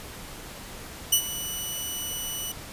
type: tone with ADSR envelope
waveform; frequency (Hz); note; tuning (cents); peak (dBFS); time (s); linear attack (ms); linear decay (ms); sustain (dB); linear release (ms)
10% pulse; 2960; F#7; 0; -7; 1.12-2.52; 10; 80; -15; 5
effects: pink hiss -41 dBFS RMS until 2.72 s + resampled to 32000 Hz